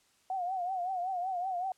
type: tone with vibrato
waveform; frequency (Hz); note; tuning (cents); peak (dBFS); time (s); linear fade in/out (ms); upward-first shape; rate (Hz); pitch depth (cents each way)
sine; 734; F#5; -14; -31; 0.3-1.72; 2; triangle; 5.3; 110
effects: white hiss -68 dBFS RMS until 1.77 s + low-pass 9000 Hz 12 dB/octave